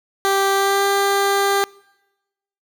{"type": "tone with pitch glide", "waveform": "15% pulse", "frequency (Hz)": [392, 397.5], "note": ["G4", "G4"], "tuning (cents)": [0, 24], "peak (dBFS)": -9, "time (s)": [0.25, 1.64], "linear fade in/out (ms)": 0, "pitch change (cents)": 24, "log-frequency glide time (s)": [0.55, 0.85], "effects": ["noise-tail reverb RT60 1.0 s tail -25 dB re dry"]}